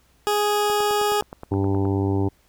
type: tone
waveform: 20% pulse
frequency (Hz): 415.3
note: G#4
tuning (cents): 0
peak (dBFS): -14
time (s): 0.27-1.21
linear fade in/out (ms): 0
type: click train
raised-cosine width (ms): 1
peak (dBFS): -20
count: 12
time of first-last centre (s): 0.7-1.853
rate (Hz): 9.54
type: harmonic tone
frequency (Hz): 98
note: G2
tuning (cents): 0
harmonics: 1 / 2 / 3 / 4 / 5 / 6 / 7 / 8 / 9 / 10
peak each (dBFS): -22 / -31 / -24 / -26 / -38 / -42 / -42 / -36 / -36 / -46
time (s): 1.51-2.29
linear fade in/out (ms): 10
effects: added 63 Hz sine -61 dBFS peak until 2.48 s + pink hiss -61 dBFS RMS until 2.48 s